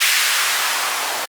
blue noise with band-pass filter sweep, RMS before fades -19 dBFS, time 0-1.26 s, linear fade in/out 20 ms, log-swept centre 2100 to 690 Hz, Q 1.2, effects Opus 32 kbps

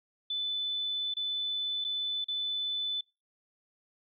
sine tone with dropouts, 3503 Hz, A7, 8 cents flat, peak -30 dBFS, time 0.3-3.01 s, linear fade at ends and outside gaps 5 ms, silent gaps 1.14-1.167 / 1.843-1.847 / 2.244-2.283 s, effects noise-tail reverb RT60 0.3 s tail -26 dB re dry

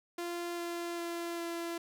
sawtooth tone with pitch steps, 345.8 / 343.4 / 341 / 338.7 Hz, F4 / F4 / F4 / E4, -17 / -29 / -41 / +47 cents, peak -32 dBFS, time 0.18-1.78 s, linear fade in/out 5 ms, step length 400 ms, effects none

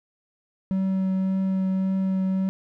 triangle tone with vibrato, 190 Hz, F#3, 46 cents sharp, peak -19 dBFS, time 0.71-2.49 s, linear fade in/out 0 ms, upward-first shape triangle, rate 1.8 Hz, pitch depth 11 cents each way, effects none

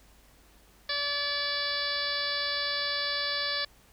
harmonic tone, 576 Hz, D5, 34 cents flat, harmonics 1 / 2 / 3 / 4 / 5 / 6 / 7 / 8 / 9, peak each -39 / -39 / -34 / -40 / -45 / -36 / -36 / -34 / -39 dBFS, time 0.89-3.65 s, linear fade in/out 5 ms, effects added 50 Hz sine -60 dBFS peak until 3.92 s + pink hiss -60 dBFS RMS until 3.92 s

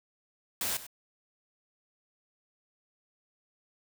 white noise with echo, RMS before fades -32 dBFS, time 0.61-0.77 s, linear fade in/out 2 ms, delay 97 ms, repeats 1, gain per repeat -14 dB, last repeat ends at 0.867 s, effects none

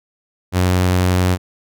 sawtooth tone, 91.1 Hz, F#2, 26 cents flat, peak -9 dBFS, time 0.52-1.38 s, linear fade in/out 50 ms, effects none

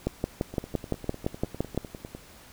two click trains, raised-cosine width 2 ms, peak -12 / -24 dBFS, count 11 / 17, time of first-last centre 0.07-1.776 / 0.54-2.15 s, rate 5.86 / 9.94 Hz, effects pink hiss -51 dBFS RMS until 2.52 s

